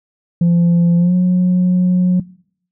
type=tone with pitch glide; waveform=sine; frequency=171.7 to 181.18 Hz; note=F3 to F#3; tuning=-29 to -36 cents; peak=-7 dBFS; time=0.41-2.2 s; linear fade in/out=5 ms; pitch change=+93 cents; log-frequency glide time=0.97-1.15 s; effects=noise-tail reverb RT60 0.6 s tail -22 dB re dry + tanh soft clip ceiling -8 dBFS